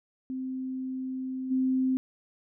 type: tone with level steps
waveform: sine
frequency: 260 Hz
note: C4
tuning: 11 cents flat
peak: -31 / -23 dBFS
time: 0.3-1.97 s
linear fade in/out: 0 ms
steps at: 1.5 s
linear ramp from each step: 20 ms
effects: none